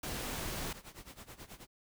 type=noise; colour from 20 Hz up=pink; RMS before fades=-39 dBFS; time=0.03-0.73 s; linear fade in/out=5 ms
type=noise with tremolo; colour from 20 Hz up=pink; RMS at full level=-48 dBFS; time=0.64-1.67 s; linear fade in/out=50 ms; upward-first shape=sine; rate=9.3 Hz; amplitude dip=85%
effects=none